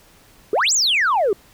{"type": "exponential two-way sweep", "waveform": "sine", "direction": "up then down", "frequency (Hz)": [370.6, 7902, 370.6], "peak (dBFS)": -13, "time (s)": [0.53, 1.33], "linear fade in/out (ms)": 2, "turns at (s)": 0.73, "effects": ["tanh soft clip ceiling -12 dBFS", "pink hiss -51 dBFS RMS until 1.53 s"]}